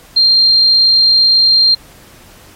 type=tone; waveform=sine; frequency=4186 Hz; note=C8; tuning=in tune; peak=-6 dBFS; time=0.16-1.75 s; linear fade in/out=10 ms; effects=pink hiss -42 dBFS RMS until 2.55 s + AAC 48 kbps